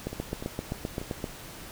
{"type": "two click trains", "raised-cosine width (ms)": 2, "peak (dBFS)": [-22, -17], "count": [4, 10], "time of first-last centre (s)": [[0.13, 1.015], [0.07, 1.242]], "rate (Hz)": [3.39, 7.68], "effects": ["pink hiss -44 dBFS RMS until 1.71 s"]}